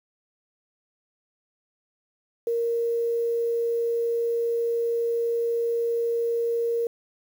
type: tone with quantisation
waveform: sine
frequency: 466.2 Hz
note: A#4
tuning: in tune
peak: -22 dBFS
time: 2.47-6.87 s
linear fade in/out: 2 ms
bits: 8
effects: none